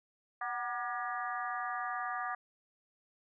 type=harmonic tone with a mistuned harmonic; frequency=239.3 Hz; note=A#3; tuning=46 cents sharp; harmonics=3 / 4 / 5 / 6 / 7 / 8; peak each=-39 / -48 / -38 / -48 / -42 / -46 dBFS; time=0.41-2.35 s; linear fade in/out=5 ms; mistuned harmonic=3; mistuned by=+63 cents; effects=none